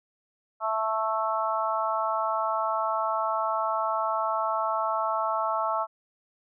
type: harmonic tone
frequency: 220 Hz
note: A3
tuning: in tune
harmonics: 3 / 4 / 5 / 6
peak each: -30 / -30 / -30 / -30 dBFS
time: 0.6-5.87 s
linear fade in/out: 50 ms
effects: none